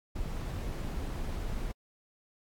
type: noise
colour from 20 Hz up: brown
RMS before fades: -35 dBFS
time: 0.15-1.72 s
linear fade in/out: 10 ms
effects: AAC 64 kbps